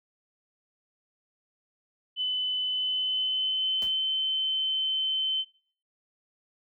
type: tone with pitch glide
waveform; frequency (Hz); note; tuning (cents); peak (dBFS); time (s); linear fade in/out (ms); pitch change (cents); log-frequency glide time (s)
sine; 3015 to 3073; F#7 to G7; +32 to -35; -25; 2.16-5.45; 50; +33; 2.63-4.02
type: noise with exponential decay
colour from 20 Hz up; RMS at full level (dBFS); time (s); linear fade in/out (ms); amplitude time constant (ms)
pink; -41; 3.82-3.98; 0; 34
effects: noise-tail reverb RT60 0.5 s tail -20 dB re dry